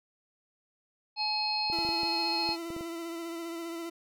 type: harmonic tone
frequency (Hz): 851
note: G#5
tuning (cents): +42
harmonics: 1 / 3 / 5 / 6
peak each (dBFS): -33 / -37 / -30 / -41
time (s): 1.16-2.57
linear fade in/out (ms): 50
type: clicks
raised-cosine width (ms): 2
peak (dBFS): -28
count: 9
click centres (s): 1.7 / 1.788 / 1.85 / 1.89 / 2.033 / 2.491 / 2.704 / 2.765 / 2.809
type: tone with vibrato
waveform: 40% pulse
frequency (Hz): 334.8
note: E4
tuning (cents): +27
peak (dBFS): -35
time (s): 1.72-3.9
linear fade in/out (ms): 10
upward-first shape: sine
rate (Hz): 15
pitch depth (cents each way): 28
effects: none